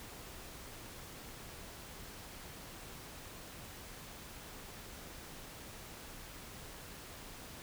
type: silence
effects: pink hiss -50 dBFS RMS until 7.62 s